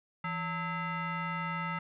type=tone with frequency modulation; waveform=sine; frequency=567 Hz; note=C#5; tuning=39 cents sharp; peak=-32 dBFS; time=0.24-1.79 s; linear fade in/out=5 ms; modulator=734 Hz; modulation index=2.2; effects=none